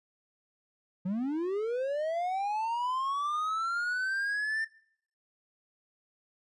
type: linear sweep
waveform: triangle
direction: up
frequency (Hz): 174.61 to 1800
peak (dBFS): -27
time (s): 1.05-4.65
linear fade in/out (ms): 10
effects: noise-tail reverb RT60 0.6 s tail -21 dB re dry + resampled to 24000 Hz